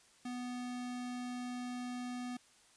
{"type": "tone", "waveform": "square", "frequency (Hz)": 247.1, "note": "B3", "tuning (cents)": 1, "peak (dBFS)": -40, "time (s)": [0.25, 2.37], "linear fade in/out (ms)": 5, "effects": ["white hiss -65 dBFS RMS until 2.76 s", "resampled to 22050 Hz"]}